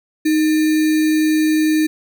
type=tone with sample-and-hold; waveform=sine; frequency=311.1 Hz; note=D#4; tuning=in tune; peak=-12 dBFS; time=0.25-1.87 s; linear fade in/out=10 ms; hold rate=2100 Hz; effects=none